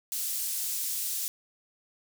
pink high-pass noise, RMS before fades -32 dBFS, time 0.12-1.28 s, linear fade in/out 0 ms, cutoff 7500 Hz, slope 12 dB/octave, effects none

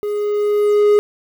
triangle tone with level ramp, 415.3 Hz, G#4, in tune, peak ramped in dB -17 to -6 dBFS, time 0.03-0.99 s, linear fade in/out 0 ms, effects 7-bit

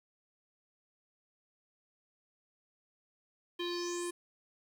square tone with low-pass filter sweep, 349.2 Hz, F4, in tune, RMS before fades -37 dBFS, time 3.59-4.11 s, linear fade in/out 10 ms, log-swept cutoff 3300 to 10000 Hz, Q 6.5, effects 10-bit

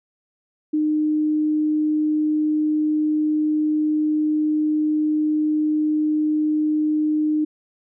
sine tone, 305.5 Hz, D#4, 32 cents flat, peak -17 dBFS, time 0.73-7.45 s, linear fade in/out 10 ms, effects none

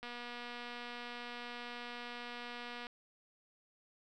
click train, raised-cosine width 0.3 ms, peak -30 dBFS, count 685, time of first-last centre 0.03-2.868 s, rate 241 Hz, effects none

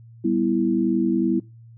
sine chord, E minor, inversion first, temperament equal, 196 / 246.9 / 329.6 Hz, G3 / B3 / E4, 0 / 0 / 0 cents, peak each -24 / -23 / -21 dBFS, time 0.24-1.4 s, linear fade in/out 10 ms, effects noise-tail reverb RT60 0.3 s tail -24 dB re dry + added 115 Hz sine -43 dBFS peak until 1.77 s

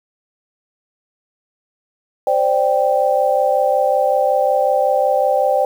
sine chord, C suspended second, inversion none, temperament just, 523.3 / 588.7 / 784.9 Hz, C5 / D5 / G5, 0 / +4 / +2 cents, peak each -17 dBFS, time 2.27-5.65 s, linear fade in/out 2 ms, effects 7-bit

